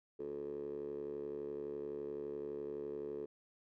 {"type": "tone with band-pass filter", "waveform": "10% pulse", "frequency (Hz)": 71.8, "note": "D2", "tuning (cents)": -39, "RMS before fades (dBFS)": -43, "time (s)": [0.19, 3.26], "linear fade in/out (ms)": 10, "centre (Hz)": 410, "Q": 8.1, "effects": []}